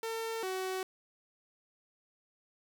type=tone pair in turn; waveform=sawtooth; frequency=451.6 / 375.5 Hz; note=A4 / F#4; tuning=+45 / +26 cents; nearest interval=minor third; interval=319 cents; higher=first; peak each=-31 / -30 dBFS; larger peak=second; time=0.03-0.43 / 0.43-0.83 s; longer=neither; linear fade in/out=2 ms; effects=none